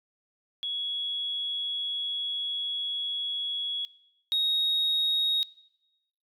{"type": "tone pair in turn", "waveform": "sine", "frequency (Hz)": [3351, 3761], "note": ["G#7", "A#7"], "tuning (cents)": [15, 15], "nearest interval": "major second", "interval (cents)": 200, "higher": "second", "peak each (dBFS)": [-29, -21], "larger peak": "second", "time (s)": [[0.63, 3.85], [4.32, 5.43]], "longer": "first", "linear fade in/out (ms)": 0, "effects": ["noise-tail reverb RT60 0.9 s tail -22 dB re dry", "tanh soft clip ceiling -20 dBFS"]}